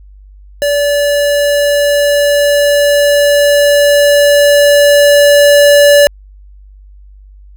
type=tone with level ramp; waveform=square; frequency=577 Hz; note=D5; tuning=31 cents flat; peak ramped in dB=-10 to -3 dBFS; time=0.62-6.07 s; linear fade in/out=0 ms; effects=added 49 Hz sine -34 dBFS peak until 7.56 s